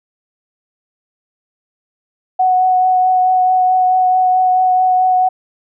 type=tone with vibrato; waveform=sine; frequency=740 Hz; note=F#5; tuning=in tune; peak=-9 dBFS; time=2.39-5.29 s; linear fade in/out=10 ms; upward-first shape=triangle; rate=4.6 Hz; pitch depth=14 cents each way; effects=none